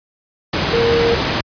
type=tone in noise; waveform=sine; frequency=466.2 Hz; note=A#4; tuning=in tune; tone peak=-13 dBFS; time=0.73-1.15 s; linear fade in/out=5 ms; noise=pink; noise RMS=-17 dBFS; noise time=0.53-1.41 s; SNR=+1 dB; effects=high-pass 80 Hz 12 dB/octave + resampled to 11025 Hz